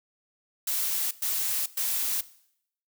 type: noise bursts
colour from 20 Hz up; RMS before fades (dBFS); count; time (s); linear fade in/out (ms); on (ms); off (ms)
blue; -28; 3; 0.67-2.21; 5; 440; 110
effects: noise-tail reverb RT60 0.7 s tail -18 dB re dry